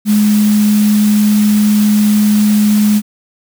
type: tone in noise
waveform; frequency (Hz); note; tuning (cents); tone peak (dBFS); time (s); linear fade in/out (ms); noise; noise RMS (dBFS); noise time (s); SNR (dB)
sine; 210; G#3; +19; -7; 0.05-3.02; 50; white; -24; 0.05-3.02; +14
effects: none